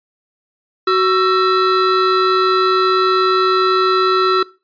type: tone pair together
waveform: square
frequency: 373.4 / 1331.8 Hz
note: F#4 / E6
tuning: +16 / +17 cents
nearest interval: octave + minor seventh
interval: 2201 cents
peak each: -15 dBFS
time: 0.87-4.43 s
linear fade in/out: 5 ms
effects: noise-tail reverb RT60 0.3 s tail -20 dB re dry + resampled to 11025 Hz